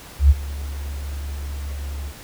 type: tone with ADSR envelope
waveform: sine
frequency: 70.6 Hz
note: C#2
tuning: 32 cents sharp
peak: -6 dBFS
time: 0.19-2.14 s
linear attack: 110 ms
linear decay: 35 ms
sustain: -20 dB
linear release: 69 ms
effects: pink hiss -41 dBFS RMS until 2.23 s